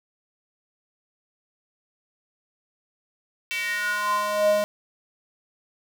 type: tone with high-pass filter sweep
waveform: square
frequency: 207.7 Hz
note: G#3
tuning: in tune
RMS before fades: -24 dBFS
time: 3.51-4.64 s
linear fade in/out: 0 ms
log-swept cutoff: 2500 to 490 Hz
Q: 5.5
effects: none